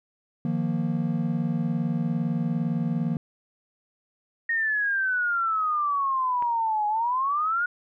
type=chord; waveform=triangle; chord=Eb suspended second; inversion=none; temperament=equal with one note detuned; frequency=155.56 / 175.42 / 233.1 Hz; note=Eb3 / F3 / Bb3; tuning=0 / +8 / 0 cents; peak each=-26 dBFS; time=0.45-3.17 s; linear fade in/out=2 ms
type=exponential two-way sweep; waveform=sine; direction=down then up; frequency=1864.7 to 830.6 to 1463 Hz; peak=-22 dBFS; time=4.49-7.66 s; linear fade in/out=5 ms; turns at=6.87 s
type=click; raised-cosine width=0.5 ms; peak=-24 dBFS; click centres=6.424 s
effects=none